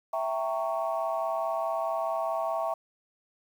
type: chord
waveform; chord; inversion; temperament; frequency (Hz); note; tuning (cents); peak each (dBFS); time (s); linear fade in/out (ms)
sine; E diminished seventh; none; equal with one note detuned; 659.3 / 784 / 920 / 1108.7; E5 / G5 / Bb5 / Db6; 0 / 0 / -23 / 0; -29 / -34 / -35 / -34; 0.13-2.74; 5
effects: tanh soft clip ceiling -18 dBFS + 9-bit